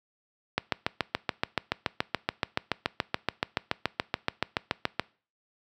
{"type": "click train", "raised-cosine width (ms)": 0.3, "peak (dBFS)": -8, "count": 32, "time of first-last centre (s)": [0.58, 4.996], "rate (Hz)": 7.02, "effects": ["noise-tail reverb RT60 0.4 s tail -23 dB re dry", "high-pass 80 Hz 12 dB/octave"]}